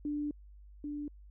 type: tone pair in turn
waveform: sine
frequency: 294.5 / 293 Hz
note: D4 / D4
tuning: +5 / -4 cents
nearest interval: unison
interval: 9 cents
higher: first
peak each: -32 / -36 dBFS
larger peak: first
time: 0.05-0.31 / 0.84-1.08 s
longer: first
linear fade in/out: 2 ms
effects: added 50 Hz sine -51 dBFS peak until 1.3 s